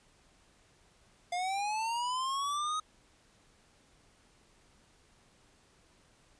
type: linear sweep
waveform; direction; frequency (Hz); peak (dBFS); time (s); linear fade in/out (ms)
square; up; 698.5 to 1264; -32; 1.32-2.8; 5
effects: pink hiss -65 dBFS RMS until 6.39 s + resampled to 22050 Hz